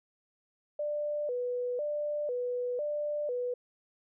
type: tone with vibrato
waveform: sine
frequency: 540 Hz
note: C#5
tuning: 45 cents flat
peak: -30 dBFS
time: 0.79-3.54 s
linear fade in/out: 5 ms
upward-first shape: square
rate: 1 Hz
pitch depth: 160 cents each way
effects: none